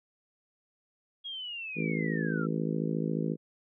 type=linear sweep; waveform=sine; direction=down; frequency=3309 to 1312 Hz; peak=-36 dBFS; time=1.24-2.47 s; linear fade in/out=20 ms
type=harmonic tone; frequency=54.2 Hz; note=A1; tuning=25 cents flat; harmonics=3 / 4 / 5 / 6 / 7 / 8 / 9; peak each=-32 / -34 / -36 / -38 / -39 / -40 / -41 dBFS; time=1.75-3.37 s; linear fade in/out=50 ms
effects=none